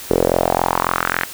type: tone with band-pass filter sweep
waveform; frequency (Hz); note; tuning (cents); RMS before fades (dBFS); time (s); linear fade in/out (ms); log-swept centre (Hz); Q
sawtooth; 43.64; F1; -1; -18; 0.1-1.24; 0; 430 to 1800; 3.3
effects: white hiss -33 dBFS RMS until 1.33 s